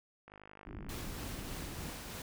click train, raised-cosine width 0.5 ms, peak -37 dBFS, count 39, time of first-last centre 0.28-1.022 s, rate 51.2 Hz
pink low-pass noise, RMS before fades -45 dBFS, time 0.66-1.91 s, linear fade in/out 20 ms, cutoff 370 Hz, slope 48 dB/octave
pink noise with tremolo, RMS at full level -44 dBFS, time 0.89-2.22 s, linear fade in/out 2 ms, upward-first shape sine, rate 3.3 Hz, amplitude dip 25%
effects none

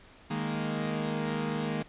sawtooth chord, D# suspended fourth, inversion none, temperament equal, 155.56 / 207.7 / 233.1 Hz, D#3 / G#3 / A#3, 0 / 0 / 0 cents, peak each -30 / -31 / -30 dBFS, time 0.3-1.83 s, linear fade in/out 10 ms, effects pink hiss -55 dBFS RMS until 1.88 s + resampled to 8000 Hz

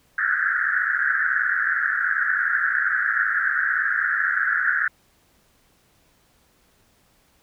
pink band-pass noise, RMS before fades -22 dBFS, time 0.18-4.88 s, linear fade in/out 5 ms, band 1400 to 1800 Hz, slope 96 dB/octave, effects pink hiss -61 dBFS RMS until 7.42 s

